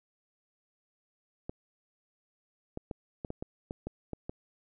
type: clicks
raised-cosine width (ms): 2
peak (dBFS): -23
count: 10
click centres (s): 1.495 / 2.774 / 2.912 / 3.248 / 3.304 / 3.425 / 3.709 / 3.87 / 4.133 / 4.295
effects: none